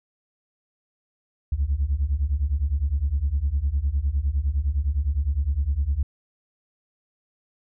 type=beating tone pair; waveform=sine; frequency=65.41 / 75.21 Hz; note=C2 / D2; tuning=0 / +42 cents; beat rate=9.8 Hz; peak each=-23 / -22 dBFS; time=1.52-6.03 s; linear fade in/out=5 ms; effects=tanh soft clip ceiling -15 dBFS